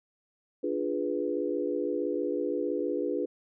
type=chord; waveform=sine; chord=D diminished seventh; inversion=none; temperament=equal; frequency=293.7 / 349.2 / 415.3 / 493.9 Hz; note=D4 / F4 / Ab4 / Cb5; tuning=0 / 0 / 0 / 0 cents; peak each=-33 dBFS; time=0.63-3.26 s; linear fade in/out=10 ms; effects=none